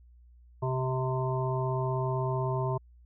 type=harmonic tone; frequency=129.7 Hz; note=C3; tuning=15 cents flat; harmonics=1 / 3 / 5 / 7 / 8; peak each=-29 / -34 / -36 / -37 / -38 dBFS; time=0.62-2.78 s; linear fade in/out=10 ms; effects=added 60 Hz sine -53 dBFS peak until 3.05 s